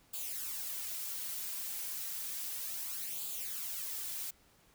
blue noise with flanger, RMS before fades -40 dBFS, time 0.13-4.31 s, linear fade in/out 10 ms, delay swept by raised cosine 0.26 to 5.06 ms, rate 0.32 Hz, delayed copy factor +0.65, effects pink hiss -66 dBFS RMS until 4.74 s

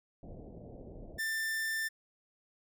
pink low-pass noise, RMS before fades -48 dBFS, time 0.23-1.19 s, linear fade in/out 0 ms, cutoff 680 Hz, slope 48 dB/octave
45% pulse tone, 1782 Hz, A6, 22 cents sharp, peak -32 dBFS, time 1.18-1.89 s, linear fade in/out 20 ms
effects none

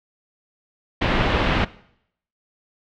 pink low-pass noise, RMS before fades -20 dBFS, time 1.01-1.65 s, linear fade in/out 10 ms, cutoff 3300 Hz, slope 24 dB/octave, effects noise-tail reverb RT60 0.7 s tail -19 dB re dry

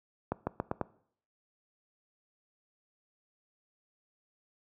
accelerating click train, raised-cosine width 1 ms, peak -16 dBFS, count 5, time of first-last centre 0.32-0.813 s, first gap 150 ms, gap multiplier 0.87, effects noise-tail reverb RT60 0.6 s tail -20 dB re dry + high-pass 80 Hz 12 dB/octave

